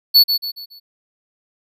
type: tone with echo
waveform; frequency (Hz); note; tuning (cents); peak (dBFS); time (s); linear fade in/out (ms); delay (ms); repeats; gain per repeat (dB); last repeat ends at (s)
square; 4435; C#8; 0; -7; 0.14-0.24; 20; 140; 4; -8; 0.8
effects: none